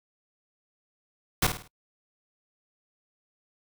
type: noise with echo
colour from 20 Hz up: pink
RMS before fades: -22 dBFS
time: 1.42-1.47 s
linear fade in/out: 5 ms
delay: 52 ms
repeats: 4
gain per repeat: -8 dB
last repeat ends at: 1.678 s
effects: noise-tail reverb RT60 0.1 s tail -26 dB re dry